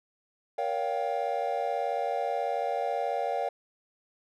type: chord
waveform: triangle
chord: G half-diminished seventh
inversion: first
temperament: just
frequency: 470.4 / 564.5 / 705.6 / 784 Hz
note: Bb4 / Db5 / F5 / G5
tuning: +16 / +31 / +18 / 0 cents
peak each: -33 / -31 / -30 / -31 dBFS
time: 0.58-3.49 s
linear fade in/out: 5 ms
effects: none